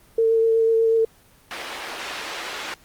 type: tone with vibrato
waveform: sine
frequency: 451.5 Hz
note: A4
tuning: 45 cents sharp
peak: -15 dBFS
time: 0.18-1.05 s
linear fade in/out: 5 ms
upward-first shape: sine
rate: 8.1 Hz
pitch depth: 13 cents each way
type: band-pass noise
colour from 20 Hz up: white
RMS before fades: -32 dBFS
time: 1.51-2.74 s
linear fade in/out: 0 ms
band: 370 to 3000 Hz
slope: 12 dB/octave
effects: pink hiss -54 dBFS RMS until 2.84 s + Opus 24 kbps